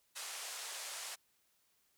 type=band-pass noise; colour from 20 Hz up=white; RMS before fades=-45 dBFS; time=0.15-1.16 s; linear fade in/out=20 ms; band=540 to 9900 Hz; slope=24 dB/octave; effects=white hiss -75 dBFS RMS until 1.97 s